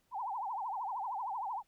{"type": "tone with vibrato", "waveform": "sine", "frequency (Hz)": 880, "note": "A5", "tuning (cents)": 0, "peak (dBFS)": -35, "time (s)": [0.11, 1.63], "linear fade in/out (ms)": 50, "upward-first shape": "triangle", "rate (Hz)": 13, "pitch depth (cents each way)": 290, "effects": ["pink hiss -75 dBFS RMS until 1.67 s"]}